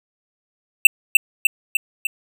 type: tone with echo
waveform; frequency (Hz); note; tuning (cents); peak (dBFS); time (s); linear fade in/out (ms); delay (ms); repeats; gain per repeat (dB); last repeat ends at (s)
square; 2689; E7; +34; -3; 0.85-0.87; 2; 300; 4; -4; 2.07
effects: none